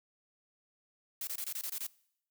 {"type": "noise bursts", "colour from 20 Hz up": "blue", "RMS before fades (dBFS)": -38, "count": 8, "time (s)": [1.21, 1.867], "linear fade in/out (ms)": 2, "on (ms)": 62, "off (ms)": 23, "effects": ["noise-tail reverb RT60 0.7 s tail -22 dB re dry"]}